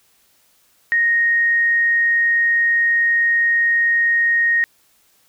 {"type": "tone", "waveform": "sine", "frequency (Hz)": 1864.7, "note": "A#6", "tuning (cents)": 0, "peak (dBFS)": -13, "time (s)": [0.92, 4.64], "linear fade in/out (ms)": 0, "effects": ["white hiss -58 dBFS RMS until 5.28 s"]}